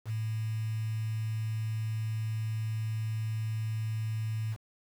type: tone with quantisation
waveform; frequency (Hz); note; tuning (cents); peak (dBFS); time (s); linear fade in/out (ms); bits
sine; 110; A2; 0; -30; 0.05-4.57; 50; 8
effects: none